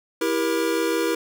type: chord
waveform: square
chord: E diminished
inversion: none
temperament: just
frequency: 329.6 / 395.6 / 474.7 Hz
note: E4 / G4 / Bb4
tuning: 0 / +16 / +31 cents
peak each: -25 / -28 / -25 dBFS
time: 0.21-1.15 s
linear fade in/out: 5 ms
effects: none